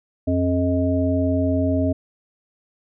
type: harmonic tone with a mistuned harmonic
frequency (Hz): 89.6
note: F2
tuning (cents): +45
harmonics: 1 / 3 / 5 / 7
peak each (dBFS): -22 / -20 / -31 / -24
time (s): 0.27-1.93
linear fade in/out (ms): 10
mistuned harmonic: 5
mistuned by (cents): -67
effects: none